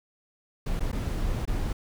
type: noise with dropouts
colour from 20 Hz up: brown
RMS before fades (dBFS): -28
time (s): 0.66-1.73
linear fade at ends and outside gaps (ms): 5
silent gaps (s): 0.796-0.805 / 0.917-0.927 / 1.454-1.475
effects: none